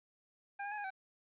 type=tone with pitch steps; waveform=25% pulse; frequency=803 / 814 / 844 / 820 / 767 Hz; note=G5 / G#5 / G#5 / G#5 / G5; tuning=+41 / -35 / +28 / -22 / -38 cents; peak=-35 dBFS; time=0.59-0.905 s; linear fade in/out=10 ms; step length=63 ms; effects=resampled to 8000 Hz + 12-bit